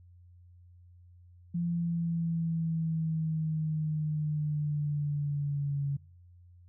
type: exponential sweep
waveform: sine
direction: down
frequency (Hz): 172.1 to 140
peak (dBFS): -28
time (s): 1.54-5.97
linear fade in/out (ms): 10
effects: noise-tail reverb RT60 0.6 s tail -26 dB re dry + added 88 Hz sine -53 dBFS peak until 6.68 s